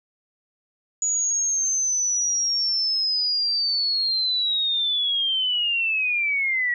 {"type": "linear sweep", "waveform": "sine", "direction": "down", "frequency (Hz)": [6860, 1911], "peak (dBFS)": -20, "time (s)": [1.02, 6.74], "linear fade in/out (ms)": 2, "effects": []}